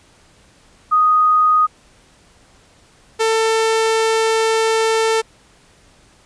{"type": "tone pair in turn", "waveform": ["sine", "sawtooth"], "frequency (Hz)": [1244.5, 446.3], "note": ["D#6", "A4"], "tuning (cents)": [0, 25], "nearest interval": "octave + tritone", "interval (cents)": 1775, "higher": "first", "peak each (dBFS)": -10, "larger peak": "neither", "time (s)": [[0.91, 1.67], [3.19, 5.22]], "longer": "second", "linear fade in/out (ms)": 20, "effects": ["pink hiss -51 dBFS RMS until 6.25 s", "resampled to 22050 Hz"]}